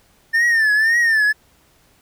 triangle tone with vibrato, 1792 Hz, A6, 31 cents sharp, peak -11 dBFS, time 0.33-1.33 s, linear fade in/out 20 ms, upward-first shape triangle, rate 1.9 Hz, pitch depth 120 cents each way, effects pink hiss -56 dBFS RMS until 2.01 s

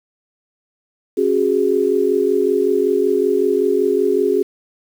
sine chord, C# suspended fourth, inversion none, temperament equal with one note detuned, 272.9 / 370 / 415.3 Hz, C#4 / F#4 / G#4, -27 / 0 / 0 cents, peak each -22 / -17 / -16 dBFS, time 1.17-4.43 s, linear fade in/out 10 ms, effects 7-bit

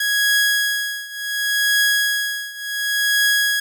sawtooth tone with tremolo, 1661.2 Hz, G#6, in tune, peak -10 dBFS, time 0-3.6 s, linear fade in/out 5 ms, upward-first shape triangle, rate 0.69 Hz, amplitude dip 90%, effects none

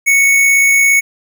square tone with amplitude modulation, 2217 Hz, C#7, in tune, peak -7 dBFS, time 0.06-1.01 s, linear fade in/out 20 ms, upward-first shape sine, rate 57.4 Hz, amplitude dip 25%, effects none

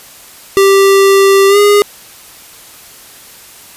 square tone with pitch glide, 392 to 410.3 Hz, G4 to G#4, 0 to -21 cents, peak -5 dBFS, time 0.57-1.82 s, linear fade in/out 0 ms, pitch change +79 cents, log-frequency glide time 1.48-1.58 s, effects white hiss -36 dBFS RMS until 3.76 s + resampled to 32000 Hz

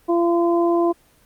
harmonic tone, 341.7 Hz, F4, 38 cents flat, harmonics 1 / 2 / 3, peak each -16 / -22 / -26 dBFS, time 0.08-0.93 s, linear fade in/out 20 ms, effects pink hiss -56 dBFS RMS until 1.25 s + Opus 24 kbps

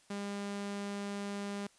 sawtooth tone, 201.6 Hz, G3, 49 cents sharp, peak -33 dBFS, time 0.1-1.67 s, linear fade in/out 5 ms, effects white hiss -65 dBFS RMS until 1.78 s + resampled to 22050 Hz

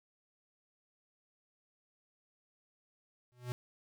square tone with exponential growth, 123.47 Hz, B2, in tune, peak -33 dBFS, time 3.32-3.52 s, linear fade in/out 0 ms, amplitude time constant 43 ms, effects none

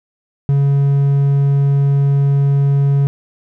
triangle tone, 140 Hz, C#3, 18 cents sharp, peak -8 dBFS, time 0.49-3.07 s, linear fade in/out 0 ms, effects none

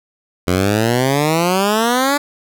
10% pulse exponential sweep, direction up, 87.1 to 293 Hz, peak -5 dBFS, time 0.47-2.18 s, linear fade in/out 10 ms, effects none

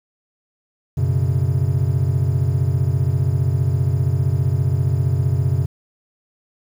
triangle chord, F# suspended fourth, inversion none, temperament equal, 92.5 / 123.47 / 138.59 Hz, F#2 / B2 / C#3, 0 / 0 / 0 cents, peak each -18 dBFS, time 0.97-5.66 s, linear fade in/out 10 ms, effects 8-bit

